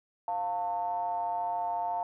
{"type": "ring-modulated tone", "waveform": "triangle", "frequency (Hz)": 98, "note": "G2", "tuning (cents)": 0, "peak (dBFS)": -24, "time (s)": [0.28, 2.03], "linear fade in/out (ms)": 0, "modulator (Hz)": 801, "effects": []}